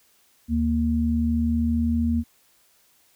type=tone pair together; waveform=sine; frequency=77.78 / 233.1 Hz; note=D#2 / A#3; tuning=0 / 0 cents; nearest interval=octave + perfect fifth; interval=1900 cents; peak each=-24 / -21 dBFS; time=0.48-2.24 s; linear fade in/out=50 ms; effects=white hiss -61 dBFS RMS until 3.15 s